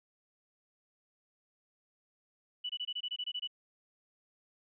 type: tone bursts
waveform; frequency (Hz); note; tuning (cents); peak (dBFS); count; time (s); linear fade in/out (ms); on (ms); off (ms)
sine; 2960; F#7; 0; -34; 11; 2.64-3.475; 10; 55; 23
effects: none